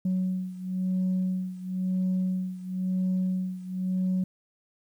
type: beating tone pair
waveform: sine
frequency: 185 / 185.98 Hz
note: F#3 / F#3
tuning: 0 / +9 cents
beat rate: 0.98 Hz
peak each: -26 / -29 dBFS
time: 0.05-4.24 s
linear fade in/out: 5 ms
effects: tanh soft clip ceiling -21 dBFS + 10-bit